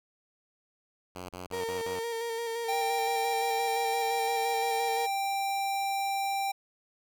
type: tone bursts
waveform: 5% pulse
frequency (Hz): 90.7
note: F#2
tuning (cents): -34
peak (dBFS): -28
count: 5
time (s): 1.15-1.994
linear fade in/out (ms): 5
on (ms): 140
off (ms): 36
type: tone with vibrato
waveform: 35% pulse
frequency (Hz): 461.5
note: A#4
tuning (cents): -17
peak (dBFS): -30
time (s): 1.52-5.07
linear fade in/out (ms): 20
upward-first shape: square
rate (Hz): 5.8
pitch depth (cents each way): 23
type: tone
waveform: square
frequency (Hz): 787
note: G5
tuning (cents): +7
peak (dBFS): -29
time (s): 2.68-6.52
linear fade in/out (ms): 10
effects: none